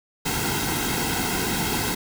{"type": "noise with comb filter", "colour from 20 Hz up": "pink", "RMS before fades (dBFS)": -25, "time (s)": [0.25, 1.95], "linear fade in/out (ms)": 10, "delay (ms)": 1.7, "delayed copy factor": -0.75, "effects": []}